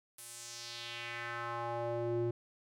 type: tone with band-pass filter sweep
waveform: square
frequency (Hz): 118.2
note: A#2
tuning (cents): +24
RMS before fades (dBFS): -39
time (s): 0.18-2.31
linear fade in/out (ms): 5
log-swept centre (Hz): 11000 to 290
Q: 2.2
effects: none